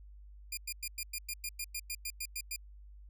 10% pulse tone bursts, 2416 Hz, D7, 48 cents sharp, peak -27 dBFS, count 14, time 0.52-2.562 s, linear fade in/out 5 ms, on 53 ms, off 100 ms, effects added 50 Hz sine -50 dBFS peak until 3.09 s

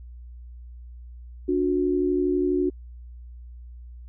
sine tone pair together, 290.4 / 362.6 Hz, D4 / F#4, -19 / -35 cents, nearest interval major third, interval 384 cents, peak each -24 / -22 dBFS, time 1.48-2.7 s, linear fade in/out 10 ms, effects added 60 Hz sine -39 dBFS peak until 4.08 s

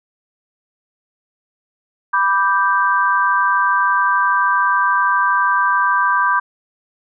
sine chord, G major, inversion first, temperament equal, 987.8 / 1174.7 / 1568 Hz, B5 / D6 / G6, 0 / 0 / 0 cents, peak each -17 dBFS, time 2.13-6.4 s, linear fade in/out 10 ms, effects none

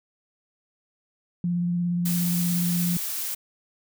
sine tone with vibrato, 174.61 Hz, F3, in tune, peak -22 dBFS, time 1.44-2.97 s, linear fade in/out 2 ms, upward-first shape sine, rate 17 Hz, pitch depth 17 cents each way
blue noise, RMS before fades -30 dBFS, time 2.05-3.35 s, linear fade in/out 10 ms
effects none

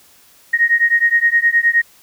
sine beating tone pair, 1864.7 / 1874.3 Hz, A#6 / A#6, 0 / +9 cents, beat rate 9.6 Hz, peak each -14 dBFS, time 0.53-1.82 s, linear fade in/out 10 ms, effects white hiss -49 dBFS RMS until 2.02 s

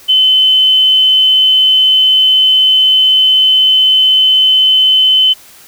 sine tone, 3048 Hz, G7, 49 cents flat, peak -5 dBFS, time 0.08-5.34 s, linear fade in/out 20 ms, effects white hiss -39 dBFS RMS until 5.67 s

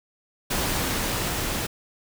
pink noise with level ramp, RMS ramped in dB -25 to -28 dBFS, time 0.5-1.67 s, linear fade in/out 10 ms, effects none

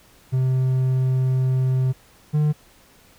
triangle tone pair in turn, 129.8 / 150.44 Hz, C3 / D3, -13 / +42 cents, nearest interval minor third, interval 255 cents, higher second, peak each -15 / -14 dBFS, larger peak second, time 0.32-1.93 / 2.33-2.53 s, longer first, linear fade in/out 20 ms, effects pink hiss -53 dBFS RMS until 3.18 s

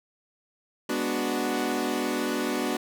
sawtooth chord, G# half-diminished seventh, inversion none, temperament equal, 207.7 / 246.9 / 293.7 / 370 Hz, G#3 / B3 / D4 / F#4, 0 / 0 / 0 / 0 cents, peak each -32 / -26 / -27 / -27 dBFS, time 0.89-2.77 s, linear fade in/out 5 ms, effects none

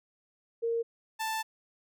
sine / sawtooth tone pair in turn, 462.4 / 882.8 Hz, A#4 / A5, -14 / +5 cents, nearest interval major seventh, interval 1119 cents, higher second, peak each -27 / -27 dBFS, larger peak neither, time 0.62-0.83 / 1.19-1.43 s, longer second, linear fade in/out 20 ms, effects none

